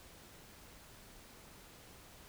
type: silence
effects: pink hiss -57 dBFS RMS until 2.28 s